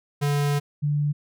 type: tone pair in turn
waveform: square / sine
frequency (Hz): 144.3 / 146.74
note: D3 / D3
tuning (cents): -30 / -1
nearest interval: unison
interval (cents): 29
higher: second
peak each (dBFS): -21 / -20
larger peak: second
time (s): 0.21-0.6 / 0.82-1.13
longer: first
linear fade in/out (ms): 20
effects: none